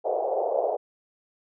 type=band-pass noise; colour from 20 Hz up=white; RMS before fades=-26 dBFS; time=0.04-0.77 s; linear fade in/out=20 ms; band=440 to 720 Hz; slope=48 dB/octave; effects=none